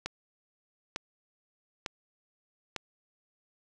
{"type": "click train", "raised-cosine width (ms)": 0.2, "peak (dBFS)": -16, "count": 4, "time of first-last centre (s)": [0.06, 2.763], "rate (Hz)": 1.11, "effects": []}